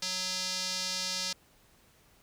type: tone with band-pass filter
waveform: square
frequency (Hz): 185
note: F#3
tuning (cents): 0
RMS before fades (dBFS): -34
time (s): 0.02-1.33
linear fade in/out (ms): 5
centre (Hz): 5000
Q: 2.8
effects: pink hiss -63 dBFS RMS until 2.22 s